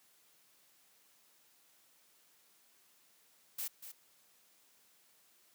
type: noise with echo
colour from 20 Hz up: blue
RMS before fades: -39 dBFS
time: 3.58-3.68 s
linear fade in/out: 10 ms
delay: 240 ms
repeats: 1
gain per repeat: -10 dB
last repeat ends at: 3.92 s
effects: white hiss -68 dBFS RMS until 5.54 s + high-pass 150 Hz 12 dB/octave